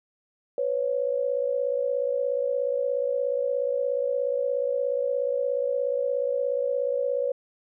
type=tone pair together; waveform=sine; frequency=497.5 / 554.4 Hz; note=B4 / C#5; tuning=+13 / 0 cents; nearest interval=major second; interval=187 cents; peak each=-26 dBFS; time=0.58-7.32 s; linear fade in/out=2 ms; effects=none